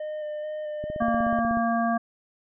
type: tone with vibrato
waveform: triangle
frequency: 607 Hz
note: D#5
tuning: 43 cents flat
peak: -28 dBFS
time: 0-1.4 s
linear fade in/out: 5 ms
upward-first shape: square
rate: 2.3 Hz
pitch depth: 13 cents each way
type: click train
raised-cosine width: 3 ms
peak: -23 dBFS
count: 13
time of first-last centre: 0.84-1.572 s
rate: 16.4 Hz
type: harmonic tone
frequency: 231 Hz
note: A#3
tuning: 16 cents flat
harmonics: 1 / 3 / 5 / 7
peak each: -25 / -25 / -30 / -33 dBFS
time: 1-1.98 s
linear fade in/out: 10 ms
effects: resampled to 8000 Hz